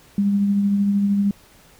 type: tone with tremolo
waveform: sine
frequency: 201 Hz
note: G3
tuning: 44 cents sharp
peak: -14 dBFS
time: 0.18-1.31 s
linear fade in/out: 2 ms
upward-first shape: triangle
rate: 13 Hz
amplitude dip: 35%
effects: pink hiss -51 dBFS RMS until 1.79 s